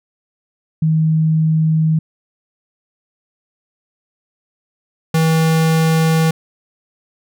sine / square tone pair in turn, 158.4 / 161.08 Hz, D#3 / E3, +31 / -40 cents, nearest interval unison, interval 29 cents, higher second, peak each -11 / -12 dBFS, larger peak first, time 0.82-1.99 / 5.14-6.31 s, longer neither, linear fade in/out 5 ms, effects none

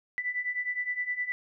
sine beating tone pair, 1975.5 / 1985.2 Hz, B6 / B6, 0 / +8 cents, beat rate 9.7 Hz, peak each -34 / -31 dBFS, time 0.18-1.32 s, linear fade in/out 0 ms, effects none

